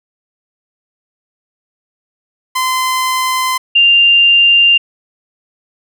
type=tone pair in turn; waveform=sawtooth / sine; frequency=1030 / 2791 Hz; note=C6 / F7; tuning=-28 / -2 cents; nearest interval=octave + perfect fourth; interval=1726 cents; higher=second; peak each=-9 / -5 dBFS; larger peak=second; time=2.55-3.58 / 3.75-4.78 s; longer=neither; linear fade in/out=10 ms; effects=none